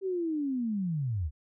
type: linear sweep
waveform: sine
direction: down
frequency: 392 to 66.6 Hz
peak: -28 dBFS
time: 0.01-1.31 s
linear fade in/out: 50 ms
effects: none